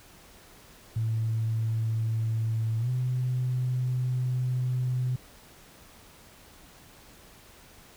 sine tone with pitch glide, 112 to 126.44 Hz, A2 to B2, +31 to +41 cents, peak -24 dBFS, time 0.96-5.16 s, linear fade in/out 5 ms, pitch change +210 cents, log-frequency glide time 2.79-2.89 s, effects tanh soft clip ceiling -20 dBFS + pink hiss -53 dBFS RMS until 7.96 s

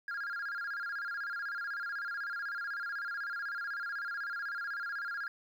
sine tone with vibrato, 1513 Hz, F#6, 38 cents sharp, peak -33 dBFS, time 0.08-5.28 s, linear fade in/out 2 ms, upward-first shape square, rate 16 Hz, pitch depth 140 cents each way, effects tanh soft clip ceiling -34 dBFS + 11-bit

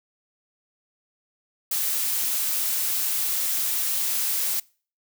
blue noise, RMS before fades -25 dBFS, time 1.71-4.6 s, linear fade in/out 5 ms, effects noise-tail reverb RT60 0.4 s tail -24 dB re dry

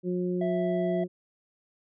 harmonic tone, 180 Hz, F#3, 47 cents flat, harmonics 1 / 2 / 3, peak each -29 / -29 / -41 dBFS, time 0.03-1.08 s, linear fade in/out 50 ms
triangle tone, 659.3 Hz, E5, in tune, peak -27 dBFS, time 0.41-1.04 s, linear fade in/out 5 ms
effects resampled to 8000 Hz

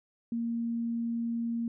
sine tone, 232.6 Hz, A#3, 4 cents flat, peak -29 dBFS, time 0.32-1.68 s, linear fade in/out 2 ms, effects none

